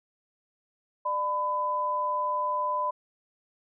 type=tone pair together; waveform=sine; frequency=597 / 1004 Hz; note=D5 / B5; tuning=+28 / +28 cents; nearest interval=major sixth; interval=900 cents; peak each=-33 / -26 dBFS; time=1.05-2.91 s; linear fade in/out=10 ms; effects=none

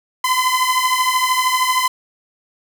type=beating tone pair; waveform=sawtooth; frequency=1014 / 1027 Hz; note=B5 / C6; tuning=+45 / -33 cents; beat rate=13 Hz; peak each=-14 dBFS; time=0.24-1.88 s; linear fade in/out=5 ms; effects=none

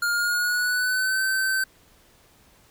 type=tone with pitch glide; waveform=square; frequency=1413 to 1540.9 Hz; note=F6 to G6; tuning=+20 to -30 cents; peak=-22 dBFS; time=0.02-1.64 s; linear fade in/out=5 ms; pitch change=+150 cents; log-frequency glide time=0.13-1.22 s; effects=pink hiss -57 dBFS RMS until 2.7 s

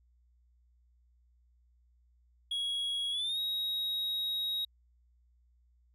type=tone with pitch glide; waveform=triangle; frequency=3322 to 3794 Hz; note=G#7 to A#7; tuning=0 to +30 cents; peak=-30 dBFS; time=2.51-4.65 s; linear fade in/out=5 ms; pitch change=+230 cents; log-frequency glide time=3.11-3.39 s; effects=added 60 Hz sine -64 dBFS peak until 5.94 s

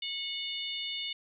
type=harmonic tone with a mistuned harmonic; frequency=731 Hz; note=F#5; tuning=21 cents flat; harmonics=3 / 4 / 5 / 6; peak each=-42 / -37 / -38 / -45 dBFS; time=0.02-1.13 s; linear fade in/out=5 ms; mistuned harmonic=5; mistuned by=-34 cents; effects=none

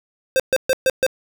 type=tone bursts; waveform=square; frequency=523.3 Hz; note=C5; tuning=in tune; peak=-14 dBFS; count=5; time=0.36-1.065 s; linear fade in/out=0 ms; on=37 ms; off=130 ms; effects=none

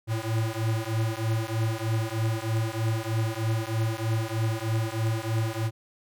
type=beating tone pair; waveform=square; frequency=110.2 / 113.4 Hz; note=A2 / A#2; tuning=+3 / -47 cents; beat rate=3.2 Hz; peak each=-29 dBFS; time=0.07-5.71 s; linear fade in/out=50 ms; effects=none

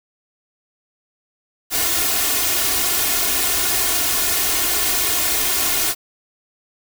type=noise with comb filter; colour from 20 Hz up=white; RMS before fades=-19 dBFS; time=1.7-5.95 s; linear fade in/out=50 ms; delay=2.8 ms; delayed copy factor=+0.9; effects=none

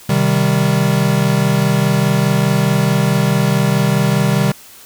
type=chord; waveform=square; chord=C minor; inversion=none; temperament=equal; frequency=130.81 / 155.56 / 196 Hz; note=C3 / Eb3 / G3; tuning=0 / 0 / 0 cents; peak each=-17 dBFS; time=0.09-4.52 s; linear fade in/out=5 ms; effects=white hiss -40 dBFS RMS until 4.85 s

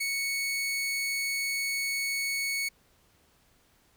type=tone; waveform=sawtooth; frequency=2217 Hz; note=C#7; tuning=in tune; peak=-25 dBFS; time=0-2.69 s; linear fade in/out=10 ms; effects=pink hiss -65 dBFS RMS until 3.96 s

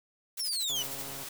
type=noise with tremolo; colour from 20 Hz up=blue; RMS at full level=-38 dBFS; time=0.37-1.03 s; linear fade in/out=5 ms; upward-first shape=sine; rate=13 Hz; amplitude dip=95%
type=exponential sweep; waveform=30% pulse; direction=down; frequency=5640 to 2887 Hz; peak=-27 dBFS; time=0.39-0.83 s; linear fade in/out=10 ms
type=click train; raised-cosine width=1 ms; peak=-34 dBFS; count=74; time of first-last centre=0.7-1.233 s; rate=137 Hz
type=noise; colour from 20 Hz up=white; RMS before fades=-41 dBFS; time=0.78-1.29 s; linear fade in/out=5 ms
effects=none

